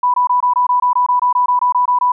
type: tone bursts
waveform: sine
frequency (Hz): 989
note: B5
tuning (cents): +2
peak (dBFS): -10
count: 16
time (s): 0.03-2.12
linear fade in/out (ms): 5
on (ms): 110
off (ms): 22
effects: none